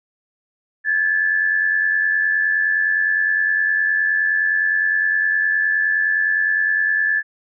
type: tone pair together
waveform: sine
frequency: 1645.3 / 1735 Hz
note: G#6 / A6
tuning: -17 / -25 cents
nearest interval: minor second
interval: 92 cents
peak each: -23 / -16 dBFS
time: 0.84-7.23 s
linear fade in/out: 50 ms
effects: none